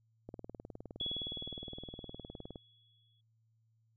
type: click train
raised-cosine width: 2 ms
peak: -32 dBFS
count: 45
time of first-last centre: 0.29-2.558 s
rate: 19.4 Hz
type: tone with exponential decay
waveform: sine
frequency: 3369 Hz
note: G#7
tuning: 24 cents sharp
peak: -34 dBFS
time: 1-3.21 s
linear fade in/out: 5 ms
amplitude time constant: 480 ms
effects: added 112 Hz sine -70 dBFS peak until 3.96 s